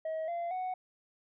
sine tone with pitch steps, 637 / 686.7 / 740.2 Hz, D#5 / F5 / F#5, +41 / -29 / 0 cents, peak -30 dBFS, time 0.05-0.74 s, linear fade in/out 5 ms, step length 230 ms, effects tanh soft clip ceiling -32 dBFS

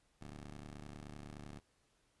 15% pulse ring-modulated tone, 73.42 Hz, D2, in tune, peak -39 dBFS, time 0.21-1.6 s, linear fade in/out 5 ms, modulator 51.6 Hz, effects pink hiss -75 dBFS RMS until 2.2 s + resampled to 24000 Hz

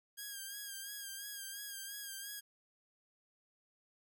5% pulse tone with vibrato, 1619 Hz, G#6, 45 cents flat, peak -33 dBFS, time 0.17-2.41 s, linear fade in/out 20 ms, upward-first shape sine, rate 2.9 Hz, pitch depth 49 cents each way, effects none

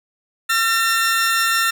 sawtooth tone pair together, 1359 / 1814 Hz, F6 / A#6, -48 / -48 cents, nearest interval perfect fourth, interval 500 cents, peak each -15 dBFS, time 0.49-1.71 s, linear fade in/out 10 ms, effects none

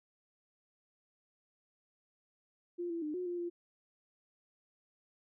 sine tone with pitch steps, 349.3 / 336 / 302.6 / 362.2 / 351 / 346.3 Hz, F4 / E4 / D#4 / F#4 / F4 / F4, 0 / +33 / -48 / -37 / +9 / -15 cents, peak -35 dBFS, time 2.78-3.5 s, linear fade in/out 20 ms, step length 120 ms, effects none

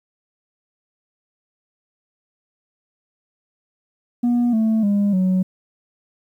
sine tone with pitch steps, 241 / 221 / 202.7 / 185.84 Hz, B3 / A3 / G#3 / F#3, -42 / +8 / -42 / +8 cents, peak -12 dBFS, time 4.23-5.43 s, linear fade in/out 10 ms, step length 300 ms, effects tanh soft clip ceiling -14 dBFS + 9-bit

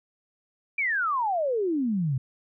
sine exponential sweep, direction down, 2390 to 123.47 Hz, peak -23 dBFS, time 0.78-2.18 s, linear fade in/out 5 ms, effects none

